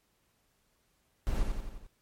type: noise with echo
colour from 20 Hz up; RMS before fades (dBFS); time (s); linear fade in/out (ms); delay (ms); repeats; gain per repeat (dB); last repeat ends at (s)
brown; -29; 1.27-1.43; 0; 87; 5; -4; 1.865
effects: pink hiss -73 dBFS RMS until 2.01 s + MP3 64 kbps